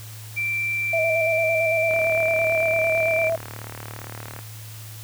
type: tone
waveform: sine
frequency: 2349 Hz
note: D7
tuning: in tune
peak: -22 dBFS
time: 0.36-3.3 s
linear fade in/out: 20 ms
type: tone with vibrato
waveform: sine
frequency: 649 Hz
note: E5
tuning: 27 cents flat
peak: -20 dBFS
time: 0.93-3.36 s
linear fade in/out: 5 ms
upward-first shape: square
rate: 8.9 Hz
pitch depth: 35 cents each way
type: click train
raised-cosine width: 0.5 ms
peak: -20 dBFS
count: 94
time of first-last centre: 1.91-4.39 s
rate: 37.5 Hz
effects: added 109 Hz sine -37 dBFS peak until 5.03 s + white hiss -43 dBFS RMS until 5.03 s